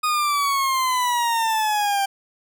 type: exponential sweep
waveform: 40% pulse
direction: down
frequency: 1244.5 to 784 Hz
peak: -18 dBFS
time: 0.03-2.06 s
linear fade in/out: 10 ms
effects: none